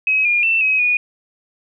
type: tone with pitch steps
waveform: sine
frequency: 2549 / 2419 / 2675 / 2544 / 2458 Hz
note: D#7 / D#7 / E7 / D#7 / D#7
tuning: +41 / -49 / +25 / +38 / -22 cents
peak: -13 dBFS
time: 0.07-0.97 s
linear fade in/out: 2 ms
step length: 180 ms
effects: none